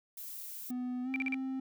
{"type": "noise", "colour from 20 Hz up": "violet", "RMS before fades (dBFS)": -44, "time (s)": [0.17, 0.71], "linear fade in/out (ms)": 5}
{"type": "tone with pitch glide", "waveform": "triangle", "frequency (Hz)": [249.4, 263.8], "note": ["B3", "C4"], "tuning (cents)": [17, 14], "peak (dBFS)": -32, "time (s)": [0.7, 1.6], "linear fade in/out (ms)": 5, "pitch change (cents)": 97, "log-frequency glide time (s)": [1.03, 1.1]}
{"type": "tone bursts", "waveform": "sine", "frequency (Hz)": 2349, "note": "D7", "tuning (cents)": 0, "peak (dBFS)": -31, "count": 4, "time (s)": [1.14, 1.343], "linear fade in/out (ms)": 0, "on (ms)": 20, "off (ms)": 41}
{"effects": []}